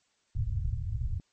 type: low-pass noise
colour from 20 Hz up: white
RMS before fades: -31 dBFS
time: 0.35-1.2 s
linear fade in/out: 2 ms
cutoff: 120 Hz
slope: 48 dB/octave
effects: white hiss -72 dBFS RMS until 1.32 s + MP3 32 kbps